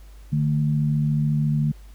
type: tone pair together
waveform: sine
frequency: 148.6 / 222.6 Hz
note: D3 / A3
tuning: +21 / +20 cents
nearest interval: perfect fifth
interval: 699 cents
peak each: -19 / -26 dBFS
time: 0.32-1.72 s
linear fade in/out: 10 ms
effects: added 50 Hz sine -41 dBFS peak until 1.94 s + pink hiss -56 dBFS RMS until 1.94 s